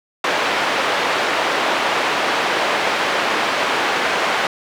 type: band-pass noise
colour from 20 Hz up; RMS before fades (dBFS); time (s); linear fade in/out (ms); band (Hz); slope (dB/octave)
pink; -19; 0.24-4.47; 2; 520 to 2900; 12
effects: none